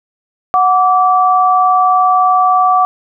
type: tone pair together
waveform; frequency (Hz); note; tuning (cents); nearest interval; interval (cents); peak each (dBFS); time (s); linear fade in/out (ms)
sine; 736.8 / 1160; F#5 / D6; -7 / -22; minor sixth; 785; -10; 0.54-2.85; 0
effects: none